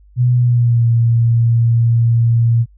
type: tone with pitch glide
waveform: sine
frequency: 123.47 to 116.54 Hz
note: B2 to A#2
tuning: 0 to 0 cents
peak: -9 dBFS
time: 0.16-2.66 s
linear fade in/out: 50 ms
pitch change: -100 cents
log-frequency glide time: 0.34-0.87 s
effects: added 50 Hz sine -43 dBFS peak until 2.77 s